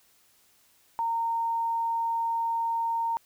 sine tone, 920 Hz, A#5, 23 cents flat, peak -25 dBFS, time 0.99-3.17 s, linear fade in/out 0 ms, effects white hiss -63 dBFS RMS until 3.25 s

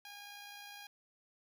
10% pulse tone with amplitude modulation, 816 Hz, G#5, 31 cents flat, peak -39 dBFS, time 0.05-0.87 s, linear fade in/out 2 ms, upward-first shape sine, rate 59.7 Hz, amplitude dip 35%, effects none

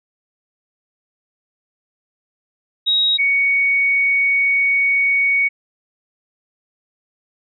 sine tone pair in turn, 3799 / 2233 Hz, A#7 / C#7, +32 / +12 cents, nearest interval major sixth, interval 920 cents, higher first, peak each -13 dBFS, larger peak neither, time 2.86-3.18 / 3.18-5.49 s, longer second, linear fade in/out 20 ms, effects none

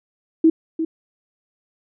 sine tone with echo, 323.1 Hz, E4, 35 cents flat, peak -9 dBFS, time 0.44-0.5 s, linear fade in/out 5 ms, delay 350 ms, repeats 1, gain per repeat -10 dB, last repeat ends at 0.85 s, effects none

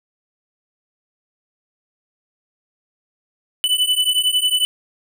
square beating tone pair, 2985 / 2996 Hz, F#7 / F#7, +15 / +21 cents, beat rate 11 Hz, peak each -19 dBFS, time 3.64-4.65 s, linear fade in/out 0 ms, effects none

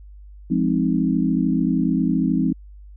sine chord, F minor seventh, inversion none, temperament equal, 174.61 / 207.7 / 261.6 / 311.1 Hz, F3 / Ab3 / C4 / Eb4, 0 / 0 / 0 / 0 cents, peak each -22 / -23 / -21 / -24 dBFS, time 0.5-2.53 s, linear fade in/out 10 ms, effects added 50 Hz sine -39 dBFS peak until 2.96 s

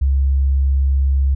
sine tone, 68 Hz, C#2, 33 cents flat, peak -12 dBFS, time 0.01-1.35 s, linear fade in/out 10 ms, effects none

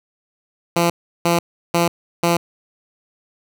10% pulse tone bursts, 170.8 Hz, F3, 38 cents flat, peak -6 dBFS, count 4, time 0.76-2.37 s, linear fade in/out 5 ms, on 140 ms, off 350 ms, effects none

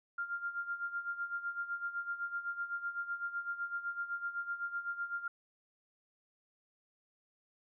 sine tone with tremolo, 1396.9 Hz, F6, in tune, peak -33 dBFS, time 0.18-5.28 s, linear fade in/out 5 ms, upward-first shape sine, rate 7.9 Hz, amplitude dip 75%, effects none

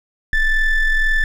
triangle ring-modulated tone, 869 Hz, A5, 22 cents flat, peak -8 dBFS, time 0.33-1.24 s, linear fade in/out 2 ms, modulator 890 Hz, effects none

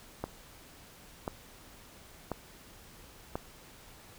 click train, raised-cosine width 1 ms, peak -19 dBFS, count 4, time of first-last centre 0.24-3.355 s, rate 0.963 Hz, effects pink hiss -54 dBFS RMS until 4.18 s

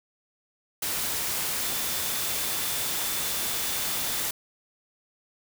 sine tone in noise, 3520 Hz, A7, in tune, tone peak -40 dBFS, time 1.62-4.22 s, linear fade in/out 5 ms, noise white, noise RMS -29 dBFS, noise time 0.82-4.31 s, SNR -14 dB, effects none

